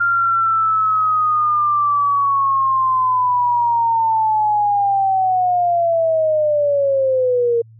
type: linear sweep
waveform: sine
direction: down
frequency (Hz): 1396.9 to 461.2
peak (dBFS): -13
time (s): 0-7.62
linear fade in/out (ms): 10
effects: added 112 Hz sine -41 dBFS peak until 7.79 s